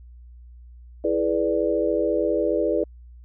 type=chord; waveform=sine; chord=E dominant seventh; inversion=none; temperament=equal with one note detuned; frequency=329.6 / 419.6 / 493.9 / 587.3 Hz; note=E4 / G#4 / B4 / D5; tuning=0 / +18 / 0 / 0 cents; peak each=-25 dBFS; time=1.04-2.84 s; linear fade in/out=5 ms; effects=added 60 Hz sine -42 dBFS peak until 3.24 s